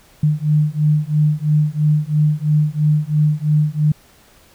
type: beating tone pair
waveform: sine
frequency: 149.8 / 152.8 Hz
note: D3 / D#3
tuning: +35 / -31 cents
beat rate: 3 Hz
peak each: -16 dBFS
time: 0.23-3.92 s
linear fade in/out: 5 ms
effects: pink hiss -50 dBFS RMS until 4.54 s